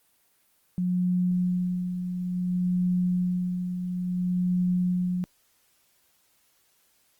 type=tone with tremolo; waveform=sine; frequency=180 Hz; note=F#3; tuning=47 cents flat; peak=-21 dBFS; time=0.78-5.24 s; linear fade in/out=0 ms; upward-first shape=sine; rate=0.58 Hz; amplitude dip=55%; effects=white hiss -66 dBFS RMS until 7.19 s + Opus 24 kbps